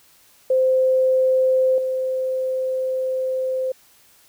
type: tone with level steps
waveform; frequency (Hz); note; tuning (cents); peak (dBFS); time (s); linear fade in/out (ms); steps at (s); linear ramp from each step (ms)
sine; 519; C5; -14; -14 / -20; 0.5-3.72; 5; 1.78; 2
effects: white hiss -54 dBFS RMS until 4.28 s